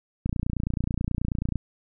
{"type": "click train", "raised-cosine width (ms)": 5, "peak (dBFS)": -14, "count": 39, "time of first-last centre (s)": [0.26, 1.557], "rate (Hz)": 29.3, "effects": []}